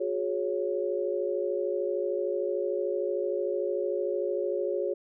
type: chord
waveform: sine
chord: F# suspended second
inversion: none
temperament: equal with one note detuned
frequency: 362 / 415.3 / 554.4 Hz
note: F#4 / G#4 / C#5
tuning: -38 / 0 / 0 cents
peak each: -31 dBFS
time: 0-4.94 s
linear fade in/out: 10 ms
effects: none